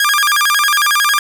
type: tone with vibrato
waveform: sawtooth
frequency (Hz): 1396.9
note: F6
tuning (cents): 0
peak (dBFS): -7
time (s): 0-1.19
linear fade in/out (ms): 2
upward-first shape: square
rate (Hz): 11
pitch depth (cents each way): 280
effects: none